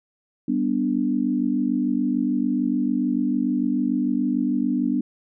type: chord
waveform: sine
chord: G major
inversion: none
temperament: equal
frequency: 196 / 246.9 / 293.7 Hz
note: G3 / B3 / D4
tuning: 0 / 0 / 0 cents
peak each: -27 / -22 / -24 dBFS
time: 0.48-5.01 s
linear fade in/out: 5 ms
effects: none